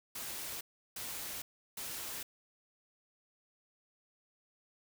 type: noise bursts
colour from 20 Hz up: white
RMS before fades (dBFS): -42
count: 3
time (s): 0.15-2.23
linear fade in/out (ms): 5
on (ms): 460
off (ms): 350
effects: none